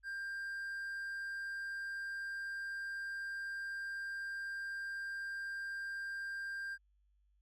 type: tone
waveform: triangle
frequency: 1592 Hz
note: G6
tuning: 26 cents sharp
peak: -37 dBFS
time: 0.03-6.78 s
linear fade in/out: 50 ms
effects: added 50 Hz sine -69 dBFS peak until 7.41 s + MP3 64 kbps